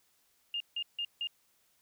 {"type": "tone bursts", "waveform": "sine", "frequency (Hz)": 2823, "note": "F7", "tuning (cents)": 18, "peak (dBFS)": -32, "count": 4, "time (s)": [0.54, 1.272], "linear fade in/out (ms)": 2, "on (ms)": 63, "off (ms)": 160, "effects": ["white hiss -71 dBFS RMS until 1.81 s"]}